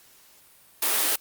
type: high-pass noise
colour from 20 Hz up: white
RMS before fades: -23 dBFS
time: 0.82-1.16 s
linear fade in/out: 5 ms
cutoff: 270 Hz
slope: 48 dB/octave
effects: white hiss -55 dBFS RMS until 1.2 s + Opus 48 kbps